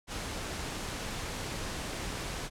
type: noise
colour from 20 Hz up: pink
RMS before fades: -37 dBFS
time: 0.07-2.5 s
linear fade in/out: 50 ms
effects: low-pass 9000 Hz 12 dB/octave